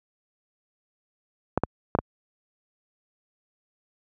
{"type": "clicks", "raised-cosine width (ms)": 1, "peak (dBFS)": -7, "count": 4, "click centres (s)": [1.576, 1.636, 1.951, 1.988], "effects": ["high-pass 60 Hz 12 dB/octave"]}